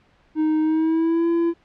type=tone with pitch glide; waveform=triangle; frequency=311.1 to 337.3 Hz; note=D#4 to E4; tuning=0 to +40 cents; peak=-15 dBFS; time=0.35-1.54 s; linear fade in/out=50 ms; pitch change=+140 cents; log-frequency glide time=0.61-1.28 s; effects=pink hiss -58 dBFS RMS until 1.64 s + low-pass 3000 Hz 12 dB/octave